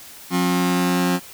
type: tone pair together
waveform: sawtooth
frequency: 178.95 / 268.5 Hz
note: F3 / C4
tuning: +42 / +45 cents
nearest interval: perfect fifth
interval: 703 cents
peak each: -15 / -17 dBFS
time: 0.3-1.2 s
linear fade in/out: 50 ms
effects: white hiss -41 dBFS RMS until 1.33 s